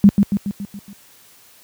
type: tone with echo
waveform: sine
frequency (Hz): 201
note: G3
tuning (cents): +44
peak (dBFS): -4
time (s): 0.04-0.09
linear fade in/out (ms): 0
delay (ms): 140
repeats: 6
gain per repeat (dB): -5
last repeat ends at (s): 0.93
effects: white hiss -49 dBFS RMS until 1.63 s + high-pass 60 Hz 12 dB/octave